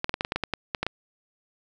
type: clicks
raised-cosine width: 0.3 ms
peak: -10 dBFS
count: 12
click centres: 0.044 / 0.094 / 0.141 / 0.209 / 0.249 / 0.321 / 0.36 / 0.437 / 0.537 / 0.748 / 0.83 / 0.866 s
effects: none